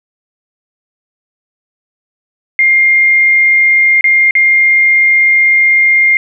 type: tone with dropouts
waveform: sine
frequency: 2116 Hz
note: C7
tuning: 19 cents sharp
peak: -5 dBFS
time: 2.59-6.17 s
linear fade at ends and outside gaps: 1 ms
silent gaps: 4.01-4.042 / 4.309-4.352 s
effects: none